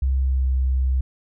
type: tone with pitch glide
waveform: sine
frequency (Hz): 66.1 to 64.96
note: C2 to C2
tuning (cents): +18 to -12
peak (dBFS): -17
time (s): 0.02-1.01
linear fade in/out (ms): 5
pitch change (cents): -30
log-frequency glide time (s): 0.18-0.48
effects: none